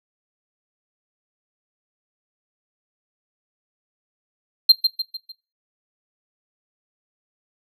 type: tone with echo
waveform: triangle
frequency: 4171 Hz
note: C8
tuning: 6 cents flat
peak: -5 dBFS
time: 4.69-4.72 s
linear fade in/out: 5 ms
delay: 150 ms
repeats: 4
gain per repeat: -7 dB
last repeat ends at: 5.32 s
effects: noise-tail reverb RT60 0.3 s tail -19 dB re dry